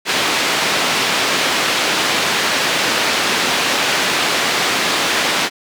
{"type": "band-pass noise", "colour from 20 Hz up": "white", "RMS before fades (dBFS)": -17, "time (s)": [0.05, 5.5], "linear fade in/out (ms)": 50, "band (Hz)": [190, 3700], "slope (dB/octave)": 12, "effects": []}